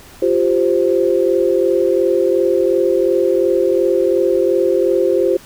sine chord, F suspended second, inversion none, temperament equal, 349.2 / 392 / 523.3 Hz, F4 / G4 / C5, 0 / 0 / 0 cents, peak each -16 dBFS, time 0.22-5.37 s, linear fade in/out 5 ms, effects pink hiss -41 dBFS RMS until 5.45 s

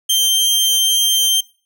sawtooth tone, 3151 Hz, G7, 8 cents sharp, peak -9 dBFS, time 0.09-1.41 s, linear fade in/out 10 ms, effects noise-tail reverb RT60 0.4 s tail -22 dB re dry

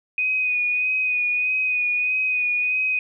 sine tone with vibrato, 2489 Hz, D#7, in tune, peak -19 dBFS, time 0.18-2.99 s, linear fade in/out 2 ms, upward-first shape sine, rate 1.6 Hz, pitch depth 26 cents each way, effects none

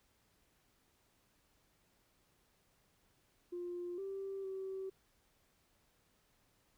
sine tone with pitch steps, 352.2 / 389.8 / 382.8 Hz, F4 / G4 / G4, +15 / -10 / -41 cents, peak -39 dBFS, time 3.52-4.9 s, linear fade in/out 10 ms, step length 460 ms, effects tanh soft clip ceiling -35 dBFS + pink hiss -74 dBFS RMS until 6.77 s

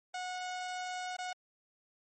sawtooth tone with dropouts, 731 Hz, F#5, 21 cents flat, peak -33 dBFS, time 0.14-1.33 s, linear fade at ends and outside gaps 5 ms, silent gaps 1.167-1.186 s, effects MP3 32 kbps

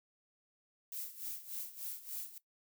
violet noise with tremolo, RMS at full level -41 dBFS, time 0.92-2.38 s, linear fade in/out 2 ms, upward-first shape sine, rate 3.4 Hz, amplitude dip 80%, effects noise-tail reverb RT60 0.1 s tail -17 dB re dry

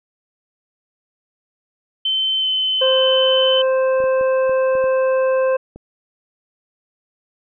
sine tone with pitch glide, 3080 to 3053 Hz, G7 to G7, -31 to -46 cents, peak -16 dBFS, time 2.05-3.62 s, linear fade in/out 5 ms, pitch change -15 cents, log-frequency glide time 2.4-2.46 s
harmonic tone, 523.3 Hz, C5, in tune, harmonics 1 / 2 / 3 / 5, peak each -14 / -26 / -30 / -35 dBFS, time 2.81-5.57 s, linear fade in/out 10 ms
clicks, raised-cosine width 2 ms, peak -23 dBFS, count 7, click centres 4.003 / 4.04 / 4.211 / 4.495 / 4.753 / 4.841 / 5.76 s
effects none

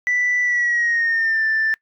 sine tone with pitch glide, 1975.5 to 1770.2 Hz, B6 to A6, 0 to +10 cents, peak -15 dBFS, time 0.07-1.74 s, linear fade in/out 0 ms, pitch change -190 cents, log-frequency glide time 0.42-1.45 s, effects noise-tail reverb RT60 0.1 s tail -25 dB re dry + tanh soft clip ceiling -13 dBFS

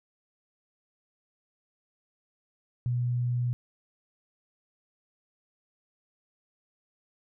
sine tone, 122.3 Hz, B2, 16 cents flat, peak -25 dBFS, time 2.86-3.53 s, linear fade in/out 0 ms, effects none

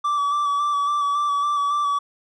triangle tone with vibrato, 1157 Hz, D6, 26 cents flat, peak -17 dBFS, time 0.04-1.99 s, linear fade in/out 10 ms, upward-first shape square, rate 3.6 Hz, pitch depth 22 cents each way, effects resampled to 24000 Hz

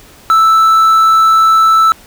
triangle tone with quantisation, 1318.5 Hz, E6, in tune, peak -3 dBFS, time 0.3-1.92 s, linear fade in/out 0 ms, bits 5, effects pink hiss -40 dBFS RMS until 2.06 s

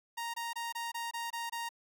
sawtooth tone bursts, 932.3 Hz, A#5, in tune, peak -32 dBFS, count 8, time 0.17-1.691 s, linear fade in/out 10 ms, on 170 ms, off 23 ms, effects none

